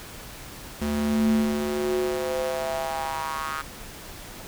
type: tone with high-pass filter sweep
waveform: square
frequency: 73.42 Hz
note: D2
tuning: in tune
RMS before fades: -26 dBFS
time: 0.81-3.62 s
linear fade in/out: 10 ms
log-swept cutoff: 150 to 1300 Hz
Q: 4.8
effects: pink hiss -41 dBFS RMS until 4.47 s